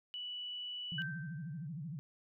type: tone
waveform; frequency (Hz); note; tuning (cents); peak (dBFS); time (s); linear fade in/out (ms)
sine; 2957; F#7; -2; -40; 0.14-1.02; 0
type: tone with vibrato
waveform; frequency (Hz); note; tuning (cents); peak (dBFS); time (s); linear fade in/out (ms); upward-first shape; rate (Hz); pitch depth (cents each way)
sine; 155.56; D#3; 0; -40; 0.92-1.99; 0; sine; 13; 230
type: tone with exponential decay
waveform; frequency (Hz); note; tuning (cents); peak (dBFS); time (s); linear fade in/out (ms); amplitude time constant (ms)
sine; 1558; G6; -11; -35; 0.98-1.67; 5; 150
effects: none